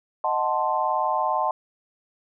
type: chord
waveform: sine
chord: D# diminished seventh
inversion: none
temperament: equal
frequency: 622.3 / 740 / 880 / 1046.5 Hz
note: D#5 / F#5 / A5 / C6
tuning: 0 / 0 / 0 / 0 cents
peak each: -28 / -27 / -25 / -26 dBFS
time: 0.24-1.51 s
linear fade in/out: 2 ms
effects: none